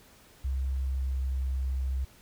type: tone with pitch glide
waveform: sine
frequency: 66.3 to 65.73 Hz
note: C2 to C2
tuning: +23 to +9 cents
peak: -27 dBFS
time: 0.44-2.05 s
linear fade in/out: 10 ms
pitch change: -14 cents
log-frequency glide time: 0.71-1.27 s
effects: pink hiss -57 dBFS RMS until 2.21 s